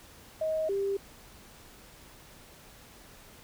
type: tone pair in turn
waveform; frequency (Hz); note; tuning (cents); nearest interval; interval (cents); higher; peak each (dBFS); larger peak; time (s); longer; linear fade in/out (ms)
sine; 631 / 395.2; D#5 / G4; +24 / +14; minor sixth; 810; first; -27; neither; 0.41-0.69 / 0.69-0.97; neither; 5
effects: pink hiss -53 dBFS RMS until 3.43 s